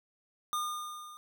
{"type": "tone with level ramp", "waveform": "square", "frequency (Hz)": 1214, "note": "D#6", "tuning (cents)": -43, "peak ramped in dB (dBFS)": [-30, -48], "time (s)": [0.53, 1.17], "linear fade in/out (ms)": 0, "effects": []}